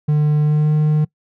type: tone with pitch glide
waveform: triangle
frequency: 150 to 152.36 Hz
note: D3 to D#3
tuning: +37 to -36 cents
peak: -10 dBFS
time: 0.08-1.05 s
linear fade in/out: 10 ms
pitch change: +27 cents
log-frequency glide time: 0.43-0.73 s
effects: noise-tail reverb RT60 0.1 s tail -23 dB re dry